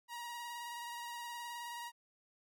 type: tone with vibrato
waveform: sawtooth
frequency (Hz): 950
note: A#5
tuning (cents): +33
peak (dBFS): -39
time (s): 0.08-1.92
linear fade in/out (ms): 50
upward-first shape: sine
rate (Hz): 19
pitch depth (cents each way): 23
effects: none